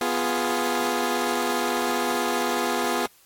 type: chord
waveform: 15% pulse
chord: F diminished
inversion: second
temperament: equal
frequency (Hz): 246.9 / 349.2 / 415.3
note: Cb4 / F4 / Ab4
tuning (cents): 0 / 0 / 0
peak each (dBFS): -21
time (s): 0.01-3.06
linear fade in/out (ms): 2
effects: white hiss -57 dBFS RMS until 3.25 s + AAC 64 kbps